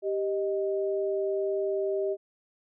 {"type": "tone pair together", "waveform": "sine", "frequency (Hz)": [392, 622.3], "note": ["G4", "D#5"], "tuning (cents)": [0, 0], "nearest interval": "minor sixth", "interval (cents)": 800, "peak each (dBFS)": [-27, -31], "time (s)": [0.02, 2.17], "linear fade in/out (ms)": 50, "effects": []}